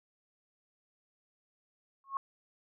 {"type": "tone with exponential growth", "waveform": "sine", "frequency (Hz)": 1091, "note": "C#6", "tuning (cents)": -28, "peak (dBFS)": -27, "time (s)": [2.04, 2.17], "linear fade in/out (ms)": 1, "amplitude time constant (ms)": 28, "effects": []}